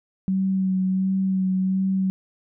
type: tone with vibrato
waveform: sine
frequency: 189.2 Hz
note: F#3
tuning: 39 cents sharp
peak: -19 dBFS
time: 0.28-2.1 s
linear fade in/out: 0 ms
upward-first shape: sine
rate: 1.4 Hz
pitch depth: 19 cents each way
effects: none